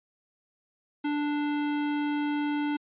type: tone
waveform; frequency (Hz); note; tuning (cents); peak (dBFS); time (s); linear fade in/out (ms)
square; 293.7; D4; 0; -27; 1.04-2.77; 10
effects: resampled to 8000 Hz